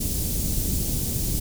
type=band-stop noise; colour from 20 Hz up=pink; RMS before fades=-25 dBFS; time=0-1.4 s; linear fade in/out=10 ms; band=240 to 7200 Hz; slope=12 dB/octave; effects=none